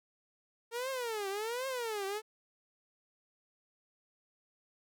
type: tone with vibrato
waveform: sawtooth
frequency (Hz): 455.5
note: A#4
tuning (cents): -40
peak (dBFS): -31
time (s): 0.71-2.22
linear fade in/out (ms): 50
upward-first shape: triangle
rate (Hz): 1.3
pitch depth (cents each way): 300
effects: none